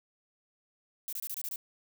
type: noise bursts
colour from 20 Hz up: violet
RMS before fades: -37 dBFS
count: 7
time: 1.08-1.559 s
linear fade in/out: 0 ms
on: 47 ms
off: 25 ms
effects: none